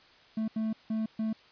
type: tone bursts at uneven times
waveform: triangle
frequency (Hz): 220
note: A3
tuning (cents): 0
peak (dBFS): -26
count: 4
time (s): 0.37-0.48 / 0.56-0.73 / 0.9-1.06 / 1.19-1.33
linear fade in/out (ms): 5
effects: white hiss -58 dBFS RMS until 1.51 s + resampled to 11025 Hz